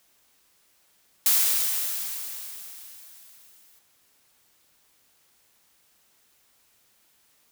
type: noise with exponential decay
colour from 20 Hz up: blue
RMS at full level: -19 dBFS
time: 1.26-3.79 s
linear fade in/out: 2 ms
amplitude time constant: 550 ms
effects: white hiss -64 dBFS RMS until 7.51 s